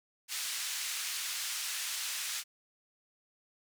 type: band-pass noise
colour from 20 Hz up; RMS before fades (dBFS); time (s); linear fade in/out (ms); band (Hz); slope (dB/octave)
white; -37; 0.28-2.44; 50; 1700 to 8400; 12
effects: none